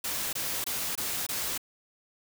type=noise bursts; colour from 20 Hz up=white; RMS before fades=-32 dBFS; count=5; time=0.04-1.578 s; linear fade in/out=5 ms; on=290 ms; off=22 ms; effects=none